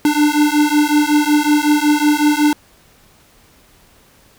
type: beating tone pair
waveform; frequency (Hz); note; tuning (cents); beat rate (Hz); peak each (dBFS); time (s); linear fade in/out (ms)
square; 295 / 300.4; D4 / D4; +8 / +39; 5.4; -15 / -15; 0.05-2.53; 2
effects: pink hiss -50 dBFS RMS until 4.38 s